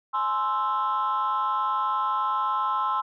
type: chord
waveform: sine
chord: Ab augmented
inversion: none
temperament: equal with one note detuned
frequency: 845.6 / 1046.5 / 1318.5 Hz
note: Ab5 / C6 / E6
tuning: +31 / 0 / 0 cents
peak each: -29 / -24 / -26 dBFS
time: 0.13-3.02 s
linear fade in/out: 20 ms
effects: tanh soft clip ceiling -18 dBFS